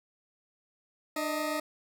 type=tone pair together; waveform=20% pulse; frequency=300.9 / 629.2 Hz; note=D4 / D#5; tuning=+42 / +19 cents; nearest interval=octave + minor second; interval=1277 cents; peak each=-28 dBFS; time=1.16-1.6 s; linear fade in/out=5 ms; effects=none